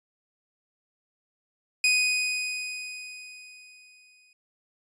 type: tone with exponential decay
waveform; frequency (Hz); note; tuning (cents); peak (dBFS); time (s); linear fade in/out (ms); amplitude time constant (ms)
sawtooth; 2492; D#7; +2; -15; 1.84-4.33; 2; 540
effects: resampled to 22050 Hz